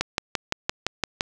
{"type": "click train", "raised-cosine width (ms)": 0.2, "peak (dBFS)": -5, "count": 8, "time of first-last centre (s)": [0.01, 1.209], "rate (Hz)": 5.84, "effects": []}